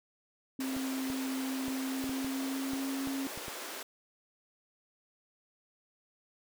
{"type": "tone with pitch glide", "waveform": "sine", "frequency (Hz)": [264.4, 271.4], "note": ["C4", "C#4"], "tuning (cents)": [18, -36], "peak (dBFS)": -33, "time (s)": [0.59, 3.27], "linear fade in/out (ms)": 2, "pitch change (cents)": 46, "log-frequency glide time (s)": [1.78, 3.09]}
{"type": "high-pass noise", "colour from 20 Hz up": "pink", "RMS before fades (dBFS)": -42, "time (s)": [0.6, 3.83], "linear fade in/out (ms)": 5, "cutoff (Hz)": 330, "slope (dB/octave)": 24}
{"type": "clicks", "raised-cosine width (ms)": 2, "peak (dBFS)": -29, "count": 10, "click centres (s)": [0.766, 1.101, 1.682, 2.041, 2.094, 2.246, 2.734, 3.073, 3.376, 3.482]}
{"effects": []}